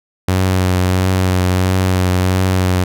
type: tone with vibrato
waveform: sawtooth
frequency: 92.5 Hz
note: F#2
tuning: in tune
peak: -8 dBFS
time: 0.28-2.84 s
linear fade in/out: 5 ms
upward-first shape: triangle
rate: 1.5 Hz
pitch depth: 27 cents each way
effects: none